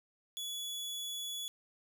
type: tone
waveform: sawtooth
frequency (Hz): 3400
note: G#7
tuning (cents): +40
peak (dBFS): -35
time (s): 0.37-1.48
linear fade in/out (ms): 0
effects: none